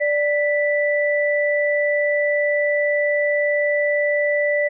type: tone pair together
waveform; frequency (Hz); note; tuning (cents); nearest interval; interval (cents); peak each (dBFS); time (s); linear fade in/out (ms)
sine; 587.3 / 1975.4; D5 / B6; 0 / 0; octave + major sixth; 2100; -18 / -21; 0-4.69; 20
effects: none